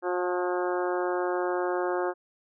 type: harmonic tone with a mistuned harmonic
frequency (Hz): 179.5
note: F3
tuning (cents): +48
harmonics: 2 / 3 / 4 / 5 / 6 / 7 / 8 / 9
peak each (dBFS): -28 / -32 / -34 / -36 / -38 / -39 / -40 / -41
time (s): 0.02-2.14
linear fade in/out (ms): 50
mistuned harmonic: 5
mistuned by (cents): -28
effects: none